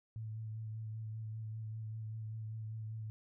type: tone with vibrato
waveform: sine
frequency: 109.9 Hz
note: A2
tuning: 2 cents flat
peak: -40 dBFS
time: 0.16-3.1 s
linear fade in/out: 0 ms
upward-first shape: sine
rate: 5.1 Hz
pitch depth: 22 cents each way
effects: none